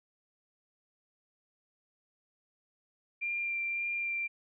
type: tone with vibrato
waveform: sine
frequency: 2379 Hz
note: D7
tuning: 22 cents sharp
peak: -31 dBFS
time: 3.21-4.28 s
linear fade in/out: 20 ms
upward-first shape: sine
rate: 1.8 Hz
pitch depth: 12 cents each way
effects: none